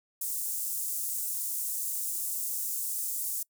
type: high-pass noise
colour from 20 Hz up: pink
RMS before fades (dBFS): -33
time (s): 0.21-3.43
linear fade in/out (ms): 5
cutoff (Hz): 8000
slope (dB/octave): 24
effects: noise-tail reverb RT60 0.1 s tail -25 dB re dry